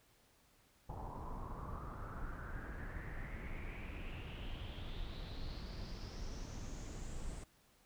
brown noise with low-pass filter sweep, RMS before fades -45 dBFS, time 0.89-7.44 s, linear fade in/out 5 ms, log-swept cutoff 870 to 8400 Hz, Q 6, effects pink hiss -70 dBFS RMS until 7.85 s

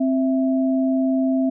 sine tone pair together, 263.3 / 659.3 Hz, C4 / E5, +11 / 0 cents, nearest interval octave + major third, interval 1589 cents, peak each -17 / -25 dBFS, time 0-1.5 s, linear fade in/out 10 ms, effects none

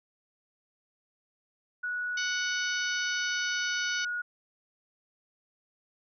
sine tone with pitch glide, 1467 to 1450.2 Hz, F#6 to F#6, -15 to -35 cents, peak -30 dBFS, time 1.83-4.22 s, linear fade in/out 10 ms, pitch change -20 cents, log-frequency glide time 2.13-3.83 s
harmonic tone, 743 Hz, F#5, 7 cents sharp, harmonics 3 / 4 / 5 / 6 / 7 / 8, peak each -39 / -37 / -40 / -40 / -43 / -38 dBFS, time 2.17-4.05 s, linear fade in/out 5 ms
effects none

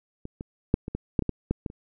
clicks, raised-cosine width 3 ms, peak -23 / -22 / -6 / -20 / -16 / -8 / -16 / -13 / -11 / -17 / -29 dBFS, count 11, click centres 0.254 / 0.409 / 0.741 / 0.881 / 0.95 / 1.192 / 1.223 / 1.293 / 1.51 / 1.662 / 1.701 s, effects none

